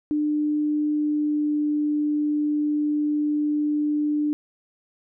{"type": "tone with pitch glide", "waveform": "sine", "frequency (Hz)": [299.5, 297.8], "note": ["D4", "D4"], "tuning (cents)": [34, 24], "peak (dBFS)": -20, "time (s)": [0.11, 4.33], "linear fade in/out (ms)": 0, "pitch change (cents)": -10, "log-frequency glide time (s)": [0.95, 1.58], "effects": []}